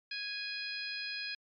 harmonic tone, 829 Hz, G#5, 3 cents flat, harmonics 2 / 3 / 4 / 5 / 6, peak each -43 / -41 / -47 / -43 / -43 dBFS, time 0.11-1.35 s, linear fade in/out 5 ms, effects MP3 64 kbps

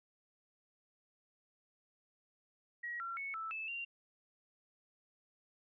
sine tone with pitch steps, 1906 / 1364 / 2209 / 1318 / 2622 / 2769 Hz, A#6 / F6 / C#7 / E6 / E7 / F7, +38 / -41 / -7 / -1 / -10 / -15 cents, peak -39 dBFS, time 2.83-3.85 s, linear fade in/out 10 ms, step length 170 ms, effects none

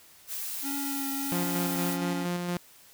blue noise, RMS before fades -35 dBFS, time 0.27-1.98 s, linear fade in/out 50 ms
square tone with vibrato, 277.2 Hz, C#4, in tune, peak -33 dBFS, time 0.62-2.27 s, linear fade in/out 50 ms, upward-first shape triangle, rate 1.5 Hz, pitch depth 21 cents each way
sawtooth tone with tremolo, 176 Hz, F3, 14 cents sharp, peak -24 dBFS, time 1.32-2.57 s, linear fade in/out 0 ms, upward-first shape square, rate 4.3 Hz, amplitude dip 30%
effects white hiss -55 dBFS RMS until 2.93 s

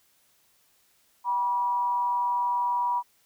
sine tone with frequency modulation, 970 Hz, B5, 31 cents flat, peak -23 dBFS, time 1.24-3.03 s, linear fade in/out 50 ms, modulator 187 Hz, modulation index 0.28, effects white hiss -65 dBFS RMS until 3.25 s

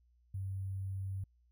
sine tone with sample-and-hold, 96.3 Hz, G2, 30 cents flat, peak -36 dBFS, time 0.34-1.24 s, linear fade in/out 5 ms, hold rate 11025 Hz, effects added 60 Hz sine -66 dBFS peak until 1.51 s

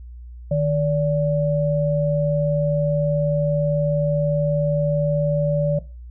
sine tone pair together, 153.09 / 578 Hz, D#3 / D5, -28 / -28 cents, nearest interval octave + major seventh, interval 2300 cents, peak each -19 / -20 dBFS, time 0.51-5.79 s, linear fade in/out 5 ms, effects noise-tail reverb RT60 0.3 s tail -17 dB re dry + added 60 Hz sine -35 dBFS peak until 6.1 s

